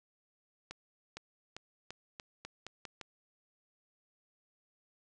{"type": "accelerating click train", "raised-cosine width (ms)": 0.2, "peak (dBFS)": -26, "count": 9, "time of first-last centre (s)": [0.71, 3.013], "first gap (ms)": 460, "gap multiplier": 0.86, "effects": ["resampled to 24000 Hz", "10-bit"]}